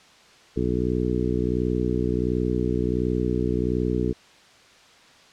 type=harmonic tone; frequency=61.4 Hz; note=B1; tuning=9 cents flat; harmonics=1 / 2 / 3 / 4 / 5 / 6 / 7; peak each=-29 / -29 / -29 / -29 / -29 / -29 / -29 dBFS; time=0.56-4.13 s; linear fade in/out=10 ms; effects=white hiss -52 dBFS RMS until 5.32 s + low-pass 5000 Hz 12 dB/octave